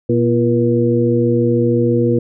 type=harmonic tone with a mistuned harmonic; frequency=119.9 Hz; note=A#2; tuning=49 cents sharp; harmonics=1 / 2 / 3 / 4; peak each=-17 / -17 / -17 / -17 dBFS; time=0.09-2.19 s; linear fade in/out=5 ms; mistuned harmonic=3; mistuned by=-68 cents; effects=none